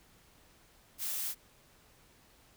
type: noise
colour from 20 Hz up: blue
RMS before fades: -36 dBFS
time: 0.98-1.35 s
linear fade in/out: 50 ms
effects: pink hiss -63 dBFS RMS until 2.56 s